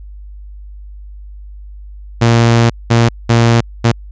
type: tone bursts at uneven times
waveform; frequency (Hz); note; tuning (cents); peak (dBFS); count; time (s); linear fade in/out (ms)
sawtooth; 116.54; A#2; 0; -3; 4; 2.21-2.7 / 2.9-3.09 / 3.29-3.61 / 3.84-3.92; 10
effects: added 50 Hz sine -29 dBFS peak until 4.11 s + resampled to 16000 Hz